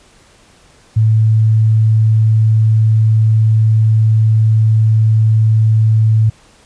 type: tone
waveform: sine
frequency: 110 Hz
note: A2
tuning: in tune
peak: -7 dBFS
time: 0.96-6.3 s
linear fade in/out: 10 ms
effects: pink hiss -47 dBFS RMS until 6.65 s + resampled to 22050 Hz